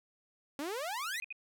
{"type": "exponential sweep", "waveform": "sawtooth", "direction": "up", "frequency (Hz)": [270, 2093], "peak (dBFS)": -32, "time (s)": [0.59, 1.2], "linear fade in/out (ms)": 0}
{"type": "tone bursts", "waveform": "sine", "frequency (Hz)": 2489, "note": "D#7", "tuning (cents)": 0, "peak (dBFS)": -39, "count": 3, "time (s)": [1.14, 1.326], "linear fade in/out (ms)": 2, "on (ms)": 22, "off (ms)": 60}
{"effects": []}